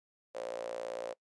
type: tone with high-pass filter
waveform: sawtooth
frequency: 57.9 Hz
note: A#1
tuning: 11 cents flat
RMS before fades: -40 dBFS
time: 0.34-1.14 s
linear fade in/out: 20 ms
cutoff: 540 Hz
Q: 9.6
effects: noise-tail reverb RT60 0.1 s tail -21 dB re dry + resampled to 22050 Hz